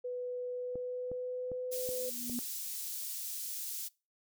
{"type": "tone with pitch glide", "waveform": "sine", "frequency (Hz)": [495.6, 504], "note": ["B4", "B4"], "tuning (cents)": [6, 35], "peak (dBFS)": -35, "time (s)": [0.04, 2.1], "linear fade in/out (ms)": 10, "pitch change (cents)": 29, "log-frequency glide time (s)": [0.51, 1.68]}
{"type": "clicks", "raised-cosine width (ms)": 2, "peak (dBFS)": -31, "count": 5, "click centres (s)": [0.756, 1.116, 1.517, 1.89, 2.297]}
{"type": "high-pass noise", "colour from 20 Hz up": "white", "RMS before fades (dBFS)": -40, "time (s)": [1.71, 3.89], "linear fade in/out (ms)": 20, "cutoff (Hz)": 5100, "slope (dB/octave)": 12}
{"type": "tone with exponential growth", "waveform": "sine", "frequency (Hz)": 242, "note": "B3", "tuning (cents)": -35, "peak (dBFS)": -33, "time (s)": [1.79, 2.39], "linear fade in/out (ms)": 0, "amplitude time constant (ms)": 130}
{"effects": ["noise-tail reverb RT60 0.3 s tail -24 dB re dry"]}